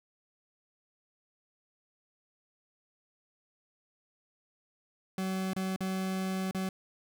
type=tone with dropouts; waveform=40% pulse; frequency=188.9 Hz; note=F#3; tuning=36 cents sharp; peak=-30 dBFS; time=5.18-6.69 s; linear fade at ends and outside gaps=2 ms; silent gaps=5.534-5.563 / 5.762-5.806 / 6.511-6.547 s; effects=none